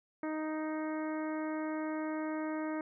harmonic tone, 311.1 Hz, D#4, in tune, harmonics 1 / 2 / 3 / 4 / 5 / 6 / 7, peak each -35 / -41 / -45 / -47 / -49 / -51 / -52 dBFS, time 0.23-2.81 s, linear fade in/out 2 ms, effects none

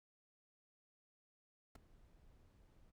brown noise with ADSR envelope, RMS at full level -42 dBFS, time 1.75-2.92 s, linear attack 6 ms, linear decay 7 ms, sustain -24 dB, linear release 27 ms, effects none

